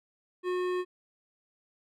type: tone with hard clipping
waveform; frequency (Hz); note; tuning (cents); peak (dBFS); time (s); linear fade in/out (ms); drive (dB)
triangle; 362.6; F#4; -35; -30; 0.43-0.85; 50; 18
effects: none